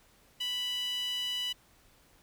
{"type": "tone with high-pass filter", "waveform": "sawtooth", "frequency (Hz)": 987.8, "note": "B5", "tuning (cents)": 0, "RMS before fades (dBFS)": -34, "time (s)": [0.4, 1.53], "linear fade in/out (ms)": 10, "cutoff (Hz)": 2900, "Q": 6.5, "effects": ["pink hiss -63 dBFS RMS until 2.22 s"]}